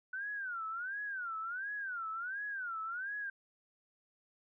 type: tone with vibrato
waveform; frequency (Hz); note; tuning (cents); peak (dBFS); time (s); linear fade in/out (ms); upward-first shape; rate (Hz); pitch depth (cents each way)
sine; 1480; F#6; 0; -37; 0.13-3.3; 5; sine; 1.4; 220
effects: none